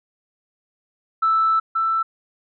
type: tone pair in turn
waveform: sine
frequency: 1318.5 / 1327.7 Hz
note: E6 / E6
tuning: 0 / +12 cents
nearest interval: unison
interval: 12 cents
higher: second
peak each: -14 / -17 dBFS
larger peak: first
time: 1.22-1.6 / 1.75-2.03 s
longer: first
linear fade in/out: 10 ms
effects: tanh soft clip ceiling -10 dBFS